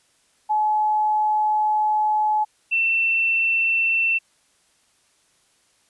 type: tone pair in turn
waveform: sine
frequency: 853 / 2688 Hz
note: G#5 / E7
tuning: +46 / +33 cents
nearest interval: octave + minor sixth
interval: 1987 cents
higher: second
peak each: -17 dBFS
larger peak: neither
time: 0.49-2.45 / 2.71-4.19 s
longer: first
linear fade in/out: 20 ms
effects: white hiss -62 dBFS RMS until 5.89 s + resampled to 24000 Hz